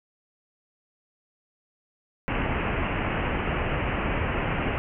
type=low-pass noise; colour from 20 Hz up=pink; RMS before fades=-27 dBFS; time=2.28-4.78 s; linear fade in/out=0 ms; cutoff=2900 Hz; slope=96 dB/octave; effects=none